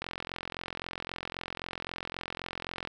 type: click train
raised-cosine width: 0.3 ms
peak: -19 dBFS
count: 126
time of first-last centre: 0.02-2.874 s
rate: 43.8 Hz
effects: none

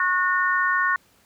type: harmonic tone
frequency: 365.1 Hz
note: F#4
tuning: 23 cents flat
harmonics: 3 / 4 / 5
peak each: -23 / -23 / -23 dBFS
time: 0-0.96 s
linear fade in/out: 2 ms
effects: pink hiss -59 dBFS RMS until 1.25 s + high-pass 80 Hz 12 dB/octave

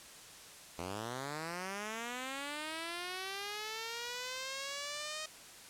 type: linear sweep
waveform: 5% pulse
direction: up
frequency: 82 to 626 Hz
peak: -28 dBFS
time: 0.78-5.26 s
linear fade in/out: 5 ms
effects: white hiss -53 dBFS RMS until 5.69 s + low-pass 10000 Hz 12 dB/octave

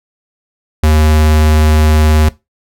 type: tone with vibrato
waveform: square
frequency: 77.1 Hz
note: D#2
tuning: 15 cents flat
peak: -7 dBFS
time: 0.83-2.29 s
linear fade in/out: 5 ms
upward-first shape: triangle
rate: 19 Hz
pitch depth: 10 cents each way
effects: noise-tail reverb RT60 0.2 s tail -18 dB re dry

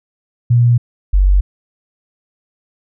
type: tone pair in turn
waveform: sine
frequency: 120 / 47.53 Hz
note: B2 / F#1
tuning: -49 / +47 cents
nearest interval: octave + major third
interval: 1604 cents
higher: first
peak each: -7 dBFS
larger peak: neither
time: 0.5-0.78 / 1.13-1.41 s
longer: neither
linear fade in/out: 10 ms
effects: none

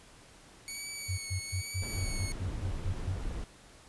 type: tone with vibrato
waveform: 10% pulse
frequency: 2240 Hz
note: C#7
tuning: 18 cents sharp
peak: -29 dBFS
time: 0.68-2.32 s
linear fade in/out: 0 ms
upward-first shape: triangle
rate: 1.1 Hz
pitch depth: 41 cents each way
type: tone bursts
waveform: sine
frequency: 92.5 Hz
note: F#2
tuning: in tune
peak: -30 dBFS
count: 10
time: 1.08-3.16 s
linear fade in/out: 20 ms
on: 100 ms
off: 120 ms
type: noise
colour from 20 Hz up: brown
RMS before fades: -37 dBFS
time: 1.82-3.44 s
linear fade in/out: 2 ms
effects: pink hiss -56 dBFS RMS until 3.88 s + resampled to 24000 Hz

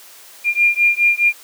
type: beating tone pair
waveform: sine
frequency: 2400 / 2404.8 Hz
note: D7 / D7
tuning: +37 / +40 cents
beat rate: 4.8 Hz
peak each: -15 dBFS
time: 0.44-1.33 s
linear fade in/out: 50 ms
effects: white hiss -42 dBFS RMS until 1.43 s + high-pass 400 Hz 12 dB/octave

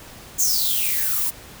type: noise with high-pass filter sweep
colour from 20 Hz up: violet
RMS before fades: -21 dBFS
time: 0.38-1.31 s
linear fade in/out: 20 ms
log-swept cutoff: 7000 to 890 Hz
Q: 9.5
effects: pink hiss -42 dBFS RMS until 1.6 s

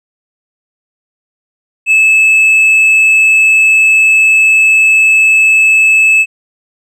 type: tone with tanh clipping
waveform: sine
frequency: 2608 Hz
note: E7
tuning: 19 cents flat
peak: -5 dBFS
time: 1.86-6.26 s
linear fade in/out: 50 ms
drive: 3 dB
effects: none

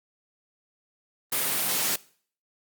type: high-pass noise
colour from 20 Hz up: white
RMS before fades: -26 dBFS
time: 1.32-1.96 s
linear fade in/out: 5 ms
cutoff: 120 Hz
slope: 48 dB/octave
effects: noise-tail reverb RT60 0.5 s tail -21 dB re dry + Opus 32 kbps

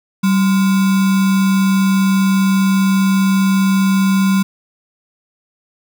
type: tone with sample-and-hold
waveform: sine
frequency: 192.5 Hz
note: G3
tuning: 31 cents flat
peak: -10 dBFS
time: 0.23-4.43 s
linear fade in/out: 10 ms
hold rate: 1225 Hz
effects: none

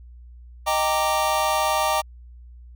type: chord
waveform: square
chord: Eb major seventh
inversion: none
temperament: equal with one note detuned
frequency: 622.3 / 784 / 922.7 / 1174.7 Hz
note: Eb5 / G5 / Bb5 / D6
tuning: 0 / 0 / -18 / 0 cents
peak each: -26 dBFS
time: 0.66-2.02 s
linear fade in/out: 20 ms
effects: added 60 Hz sine -41 dBFS peak until 2.75 s

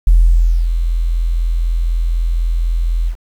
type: tone with ADSR envelope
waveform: sine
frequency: 42 Hz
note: E1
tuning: 33 cents sharp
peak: -3 dBFS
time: 0.07-3.16 s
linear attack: 4 ms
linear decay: 600 ms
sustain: -9 dB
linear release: 85 ms
effects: tanh soft clip ceiling 0 dBFS + 7-bit

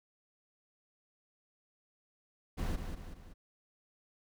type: noise with echo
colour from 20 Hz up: brown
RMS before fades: -34 dBFS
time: 2.57-2.77 s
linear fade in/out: 20 ms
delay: 190 ms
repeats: 3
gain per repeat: -6 dB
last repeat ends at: 3.34 s
effects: none

